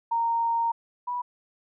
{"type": "tone pair in turn", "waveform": "sine", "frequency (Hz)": [926, 979.3], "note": ["A#5", "B5"], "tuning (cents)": [-12, -15], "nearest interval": "minor second", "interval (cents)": 97, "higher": "second", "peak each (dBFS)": [-22, -27], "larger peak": "first", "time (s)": [[0.11, 0.72], [1.07, 1.22]], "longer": "first", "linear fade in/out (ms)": 10, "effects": []}